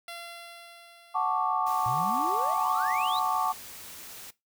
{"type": "tone with exponential decay", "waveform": "10% pulse", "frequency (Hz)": 685, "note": "F5", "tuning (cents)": -34, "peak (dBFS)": -29, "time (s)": [0.08, 2.66], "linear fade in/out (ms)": 2, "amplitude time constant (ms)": 560}
{"type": "chord", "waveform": "sine", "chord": "D major seventh", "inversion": "first", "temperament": "equal", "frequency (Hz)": [740, 880, 1108.7, 1174.7], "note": ["F#5", "A5", "C#6", "D6"], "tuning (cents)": [0, 0, 0, 0], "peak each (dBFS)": -30, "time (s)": [1.14, 3.53], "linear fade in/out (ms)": 20}
{"type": "noise", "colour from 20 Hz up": "white", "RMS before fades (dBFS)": -44, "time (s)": [1.66, 4.31], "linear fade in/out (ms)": 10}
{"type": "exponential sweep", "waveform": "triangle", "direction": "up", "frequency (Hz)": [111.5, 4097], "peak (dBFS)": -32, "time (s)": [1.86, 3.19], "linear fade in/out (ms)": 0}
{"effects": ["noise-tail reverb RT60 0.2 s tail -19 dB re dry"]}